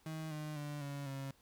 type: tone with pitch steps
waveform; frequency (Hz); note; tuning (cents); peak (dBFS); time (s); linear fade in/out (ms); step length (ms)
35% pulse; 158.1 / 152.36 / 146.83 / 141.5 / 136.37; D#3 / D#3 / D3 / C#3 / C#3; +28 / -36 / 0 / +36 / -28; -39; 0.06-1.31; 2; 250
effects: pink hiss -69 dBFS RMS until 1.41 s